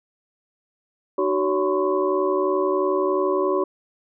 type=tone cluster; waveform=sine; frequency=306.4 / 377.7 / 564 / 1013 / 1096 Hz; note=D#4 / F#4 / C#5 / B5 / C#6; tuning=-27 / +36 / +30 / +44 / -20 cents; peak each=-28 / -21 / -25 / -28 / -29 dBFS; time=1.18-3.64 s; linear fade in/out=5 ms; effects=none